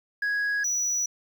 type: tone pair in turn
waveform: sine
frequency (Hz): 1661.2 / 5887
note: G#6 / F#8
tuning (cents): 0 / -10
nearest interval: octave + minor seventh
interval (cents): 2190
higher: second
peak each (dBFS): -21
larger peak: neither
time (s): 0.22-0.64 / 0.64-1.06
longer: neither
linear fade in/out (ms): 5
effects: tanh soft clip ceiling -23 dBFS + 9-bit